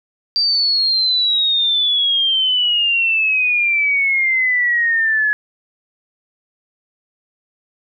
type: exponential sweep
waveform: sine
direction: down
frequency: 4702 to 1692 Hz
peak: -13 dBFS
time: 0.36-5.33 s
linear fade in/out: 0 ms
effects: none